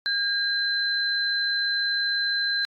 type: tone pair together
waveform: sine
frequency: 1614 / 4067 Hz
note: G#6 / C8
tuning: -50 / -50 cents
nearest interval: octave + major third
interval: 1600 cents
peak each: -25 dBFS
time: 0.06-2.65 s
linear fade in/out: 0 ms
effects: AAC 64 kbps